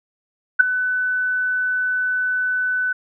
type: tone with ADSR envelope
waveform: sine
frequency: 1500 Hz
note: F#6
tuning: 23 cents sharp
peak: -4 dBFS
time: 0.59-2.93 s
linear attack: 15 ms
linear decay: 8 ms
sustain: -14 dB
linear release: 8 ms
effects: none